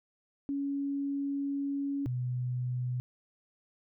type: tone pair in turn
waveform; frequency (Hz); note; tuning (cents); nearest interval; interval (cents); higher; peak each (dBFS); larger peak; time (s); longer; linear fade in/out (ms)
sine; 280 / 124.73; C#4 / B2; +18 / +18; octave + major second; 1400; first; -30 / -30; neither; 0.49-2.06 / 2.06-3; first; 0
effects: none